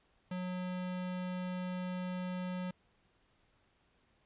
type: tone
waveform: square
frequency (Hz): 182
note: F#3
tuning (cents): -28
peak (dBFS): -37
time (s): 0.31-2.71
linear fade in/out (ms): 5
effects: pink hiss -72 dBFS RMS until 4.25 s + resampled to 8000 Hz